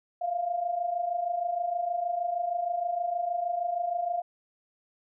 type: tone pair together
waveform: sine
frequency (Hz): 675.6 / 702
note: E5 / F5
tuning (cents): +42 / +9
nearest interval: minor second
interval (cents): 67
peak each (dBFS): -33 / -28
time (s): 0.21-4.22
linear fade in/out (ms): 10
effects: none